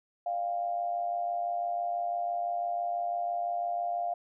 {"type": "tone with amplitude modulation", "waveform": "sine", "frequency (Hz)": 698.5, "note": "F5", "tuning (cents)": 0, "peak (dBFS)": -26, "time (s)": [0.26, 4.14], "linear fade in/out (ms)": 5, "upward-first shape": "sine", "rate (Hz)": 106, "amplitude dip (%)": 60, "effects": []}